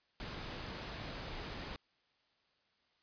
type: noise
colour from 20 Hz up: pink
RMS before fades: -44 dBFS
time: 0.2-1.76 s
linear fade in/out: 0 ms
effects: white hiss -75 dBFS RMS until 3.02 s + resampled to 11025 Hz